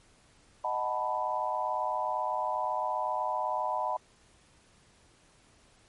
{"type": "chord", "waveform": "sine", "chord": "B dominant seventh", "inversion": "first", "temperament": "equal", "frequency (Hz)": [622.3, 740, 880, 987.8], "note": ["D#5", "F#5", "A5", "B5"], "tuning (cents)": [0, 0, 0, 0], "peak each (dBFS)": [-35, -35, -34, -32], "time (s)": [0.64, 3.97], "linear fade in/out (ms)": 5, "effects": ["pink hiss -62 dBFS RMS until 5.88 s", "MP3 48 kbps"]}